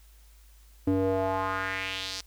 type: tone with band-pass filter sweep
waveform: square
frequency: 95.2 Hz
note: F#2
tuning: 50 cents sharp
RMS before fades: -29 dBFS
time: 0.87-2.21 s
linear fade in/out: 5 ms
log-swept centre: 310 to 5300 Hz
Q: 2.6
effects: added 52 Hz sine -52 dBFS peak until 2.26 s + white hiss -62 dBFS RMS until 2.26 s